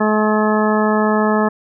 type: harmonic tone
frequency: 214 Hz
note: A3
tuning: 48 cents flat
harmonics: 1 / 2 / 3 / 4 / 5 / 6 / 8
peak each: -16 / -19 / -21 / -22 / -23 / -24 / -25 dBFS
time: 0-1.49 s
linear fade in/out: 10 ms
effects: none